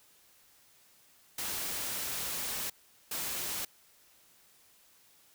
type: noise bursts at uneven times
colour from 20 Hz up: white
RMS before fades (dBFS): -36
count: 2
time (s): 1.38-2.7 / 3.11-3.65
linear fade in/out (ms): 5
effects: white hiss -63 dBFS RMS until 5.34 s